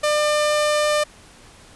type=tone; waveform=sawtooth; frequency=599 Hz; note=D5; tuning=34 cents sharp; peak=-13 dBFS; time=0.03-1.04 s; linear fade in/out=10 ms; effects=pink hiss -47 dBFS RMS until 1.75 s + resampled to 24000 Hz